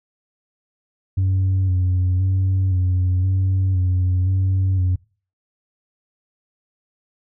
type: tone with vibrato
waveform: sine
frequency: 93 Hz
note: F#2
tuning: 9 cents sharp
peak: -13 dBFS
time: 1.17-4.96 s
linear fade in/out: 10 ms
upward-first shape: square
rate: 0.97 Hz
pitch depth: 32 cents each way
effects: noise-tail reverb RT60 0.4 s tail -25 dB re dry + tanh soft clip ceiling -14 dBFS